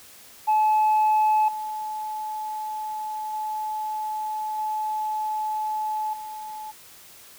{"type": "tone with level steps", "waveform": "sine", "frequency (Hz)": 860, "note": "A5", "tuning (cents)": -40, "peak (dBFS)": [-15, -28, -26, -24, -33], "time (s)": [0.47, 6.72], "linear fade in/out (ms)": 20, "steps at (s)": [1.48, 3.33, 4.58, 6.13], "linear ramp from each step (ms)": 5, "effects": ["tanh soft clip ceiling -15 dBFS", "white hiss -48 dBFS RMS until 7.38 s"]}